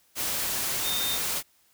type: tone in noise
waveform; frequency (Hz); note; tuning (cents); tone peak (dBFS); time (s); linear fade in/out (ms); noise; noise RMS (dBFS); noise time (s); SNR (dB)
sine; 3654; A#7; -35; -29; 0.82-1.19; 50; white; -29; 0.15-1.43; -3
effects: white hiss -64 dBFS RMS until 1.73 s